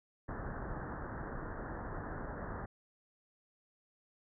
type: low-pass noise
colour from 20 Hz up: pink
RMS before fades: -42 dBFS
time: 0.28-2.66 s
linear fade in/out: 10 ms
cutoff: 1800 Hz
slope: 96 dB/octave
effects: none